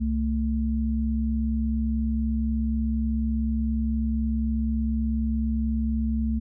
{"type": "tone pair together", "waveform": "sine", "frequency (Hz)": [66.21, 222.7], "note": ["C2", "A3"], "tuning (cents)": [21, 21], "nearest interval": "octave + major sixth", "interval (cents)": 2100, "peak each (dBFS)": -25, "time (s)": [0, 6.4], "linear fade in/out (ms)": 20, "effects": []}